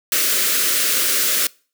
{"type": "band-stop noise", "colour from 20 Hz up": "white", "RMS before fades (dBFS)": -18, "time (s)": [0.12, 1.47], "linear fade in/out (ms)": 2, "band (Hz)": [600, 1200], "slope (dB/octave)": 48, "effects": ["noise-tail reverb RT60 0.4 s tail -25 dB re dry", "high-pass 300 Hz 12 dB/octave"]}